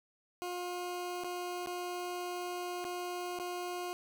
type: tone with dropouts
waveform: 20% pulse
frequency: 356.2 Hz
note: F4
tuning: 34 cents sharp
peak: -32 dBFS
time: 0.42-3.93 s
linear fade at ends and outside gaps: 0 ms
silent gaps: 1.237-1.244 / 1.661-1.672 / 2.843-2.849 / 3.388-3.398 s
effects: none